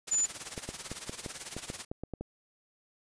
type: noise with tremolo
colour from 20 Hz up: white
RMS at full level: -38 dBFS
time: 0.07-1.85 s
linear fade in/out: 10 ms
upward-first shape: sine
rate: 18 Hz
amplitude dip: 75%
type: tone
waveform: sine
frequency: 7000 Hz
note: A8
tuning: 10 cents flat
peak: -25 dBFS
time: 0.11-0.26 s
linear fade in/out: 10 ms
type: clicks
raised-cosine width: 2 ms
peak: -24 dBFS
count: 11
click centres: 0.578 / 0.69 / 0.916 / 1.095 / 1.262 / 1.566 / 1.701 / 1.915 / 2.036 / 2.137 / 2.21 s
effects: resampled to 22050 Hz